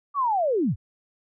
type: linear sweep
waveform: sine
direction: down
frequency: 1175 to 67.3 Hz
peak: -20 dBFS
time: 0.14-0.76 s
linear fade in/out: 50 ms
effects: none